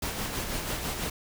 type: noise with tremolo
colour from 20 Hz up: pink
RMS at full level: -31 dBFS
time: 0.02-1.1 s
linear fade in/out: 5 ms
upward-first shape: sine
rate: 6.1 Hz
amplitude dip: 40%
effects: none